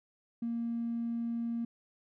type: tone with tanh clipping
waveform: triangle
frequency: 233.1 Hz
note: A#3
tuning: in tune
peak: -31 dBFS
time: 0.42-1.65 s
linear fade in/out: 5 ms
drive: 1 dB
effects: none